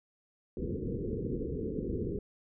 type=low-pass noise; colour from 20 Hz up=white; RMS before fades=-35 dBFS; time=0.57-2.19 s; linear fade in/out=2 ms; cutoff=480 Hz; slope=96 dB/octave; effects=none